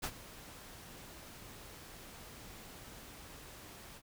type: noise with ADSR envelope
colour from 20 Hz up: pink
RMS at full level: -36 dBFS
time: 0.02-4.02 s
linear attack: 22 ms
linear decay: 63 ms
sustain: -16 dB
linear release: 56 ms
effects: none